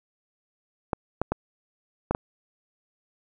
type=clicks; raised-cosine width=1 ms; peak=-10 dBFS; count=5; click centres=0.932 / 1.216 / 1.32 / 2.11 / 2.149 s; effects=none